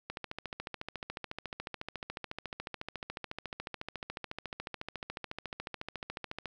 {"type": "click train", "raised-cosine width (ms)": 0.3, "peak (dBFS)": -22, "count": 90, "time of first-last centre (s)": [0.1, 6.457], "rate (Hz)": 14, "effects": []}